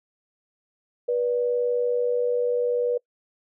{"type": "tone pair together", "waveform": "sine", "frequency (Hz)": [486.8, 587.3], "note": ["B4", "D5"], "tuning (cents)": [-25, 0], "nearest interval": "minor third", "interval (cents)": 325, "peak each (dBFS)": [-21, -30], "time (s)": [1.08, 2.98], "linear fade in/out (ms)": 10, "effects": ["noise-tail reverb RT60 0.1 s tail -26 dB re dry"]}